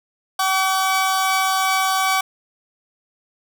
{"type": "tone pair together", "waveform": "sawtooth", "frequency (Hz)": [762, 1141.7], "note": ["G5", "D6"], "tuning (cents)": [-49, -49], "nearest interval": "perfect fifth", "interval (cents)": 700, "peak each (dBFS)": -16, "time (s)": [0.39, 2.21], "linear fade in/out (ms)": 5, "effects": []}